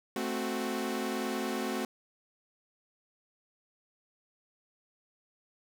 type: chord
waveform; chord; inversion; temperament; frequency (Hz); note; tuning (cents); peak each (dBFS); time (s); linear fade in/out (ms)
sawtooth; F# diminished; first; equal; 220 / 261.6 / 370; A3 / C4 / F#4; 0 / 0 / 0; -32; 0.16-1.85; 2
effects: none